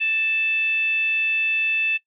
sine tone with frequency modulation, 2637 Hz, E7, in tune, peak -19 dBFS, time 0-1.98 s, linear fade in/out 20 ms, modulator 862 Hz, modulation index 0.29, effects noise-tail reverb RT60 0.1 s tail -18 dB re dry + Opus 32 kbps

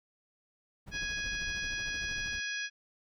brown noise with tremolo, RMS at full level -42 dBFS, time 0.86-2.41 s, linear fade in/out 20 ms, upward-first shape sine, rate 13 Hz, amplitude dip 60%
harmonic tone, 830.6 Hz, G#5, in tune, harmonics 2 / 3 / 4 / 5 / 6 / 7, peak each -36 / -40 / -43 / -49 / -45 / -45 dBFS, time 0.91-2.7 s, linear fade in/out 50 ms
effects none

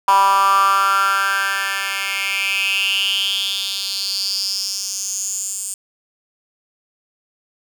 10% pulse tone with high-pass filter sweep, 196 Hz, G3, in tune, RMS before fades -19 dBFS, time 0.08-5.74 s, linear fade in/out 2 ms, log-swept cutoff 970 to 8100 Hz, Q 6.7, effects none

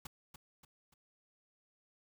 pink noise with echo, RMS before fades -45 dBFS, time 0.05-0.07 s, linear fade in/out 5 ms, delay 290 ms, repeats 3, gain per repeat -7 dB, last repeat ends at 0.94 s, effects none

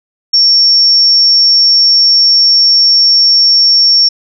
sine tone, 5480 Hz, F8, 34 cents flat, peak -4 dBFS, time 0.33-4.09 s, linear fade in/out 10 ms, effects none

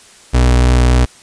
35% pulse tone with vibrato, 61.74 Hz, B1, in tune, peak -6 dBFS, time 0.33-1.06 s, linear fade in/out 20 ms, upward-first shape sine, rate 3.4 Hz, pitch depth 12 cents each way, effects white hiss -42 dBFS RMS until 1.22 s + resampled to 22050 Hz

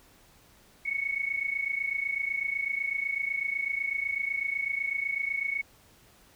sine tone pair together, 2195 / 2223 Hz, C#7 / C#7, -18 / +4 cents, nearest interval unison, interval 22 cents, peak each -32 / -30 dBFS, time 0.85-5.62 s, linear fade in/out 10 ms, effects pink hiss -59 dBFS RMS until 6.35 s

